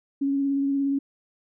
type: tone with vibrato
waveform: sine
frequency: 277.2 Hz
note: C#4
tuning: in tune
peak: -21 dBFS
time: 0.21-0.99 s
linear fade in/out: 10 ms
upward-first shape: triangle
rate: 17 Hz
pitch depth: 21 cents each way
effects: none